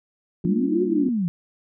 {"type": "chord", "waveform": "sine", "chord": "G minor seventh", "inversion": "none", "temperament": "equal", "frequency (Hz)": [196, 233.1, 293.7, 349.2], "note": ["G3", "Bb3", "D4", "F4"], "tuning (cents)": [0, 0, 0, 0], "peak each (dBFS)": -28, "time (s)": [0.44, 1.09], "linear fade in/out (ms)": 5}
{"type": "linear two-way sweep", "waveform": "sine", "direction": "up then down", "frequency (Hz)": [163.3, 370, 163.3], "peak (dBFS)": -20, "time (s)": [0.45, 1.28], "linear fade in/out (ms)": 0, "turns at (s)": 0.83}
{"effects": []}